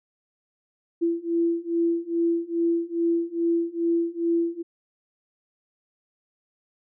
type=beating tone pair; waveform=sine; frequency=335.8 / 338.2 Hz; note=E4 / E4; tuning=+32 / +44 cents; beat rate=2.4 Hz; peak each=-25 / -24 dBFS; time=1.01-4.63 s; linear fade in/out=20 ms; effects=none